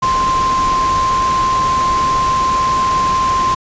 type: tone in noise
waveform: sine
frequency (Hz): 1046.5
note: C6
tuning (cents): 0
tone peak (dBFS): -12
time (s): 0.02-3.55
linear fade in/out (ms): 10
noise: pink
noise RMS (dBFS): -23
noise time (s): 0.02-3.55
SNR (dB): +8
effects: resampled to 16000 Hz